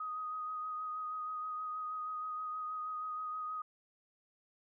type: tone with vibrato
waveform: sine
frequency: 1250 Hz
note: D#6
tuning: 8 cents sharp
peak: -37 dBFS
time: 0-3.62 s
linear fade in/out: 5 ms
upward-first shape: sine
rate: 6.3 Hz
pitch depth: 18 cents each way
effects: none